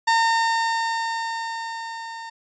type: tone with level ramp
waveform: 30% pulse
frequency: 912 Hz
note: A#5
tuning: 38 cents flat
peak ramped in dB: -13 to -31 dBFS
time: 0.07-2.3 s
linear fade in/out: 10 ms
effects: resampled to 16000 Hz